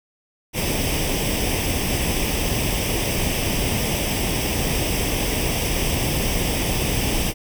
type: noise with comb filter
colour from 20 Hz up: pink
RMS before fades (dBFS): -22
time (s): 0.53-7.34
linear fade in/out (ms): 50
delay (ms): 0.36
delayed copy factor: +0.7
effects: none